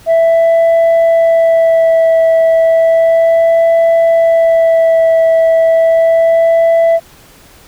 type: tone with vibrato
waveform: sine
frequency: 659.3 Hz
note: E5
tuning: in tune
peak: -3 dBFS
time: 0.06-7 s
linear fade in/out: 50 ms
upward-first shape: sine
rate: 0.33 Hz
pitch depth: 13 cents each way
effects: tanh soft clip ceiling -5 dBFS + pink hiss -41 dBFS RMS until 7.67 s